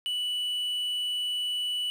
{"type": "tone with quantisation", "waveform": "triangle", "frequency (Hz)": 2960, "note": "F#7", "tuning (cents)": 0, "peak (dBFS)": -26, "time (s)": [0.06, 1.9], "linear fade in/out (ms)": 0, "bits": 9, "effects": []}